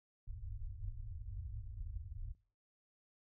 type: low-pass noise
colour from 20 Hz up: pink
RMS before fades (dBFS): -45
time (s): 0.27-2.35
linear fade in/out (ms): 10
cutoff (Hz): 110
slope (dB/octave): 96
effects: noise-tail reverb RT60 0.4 s tail -19 dB re dry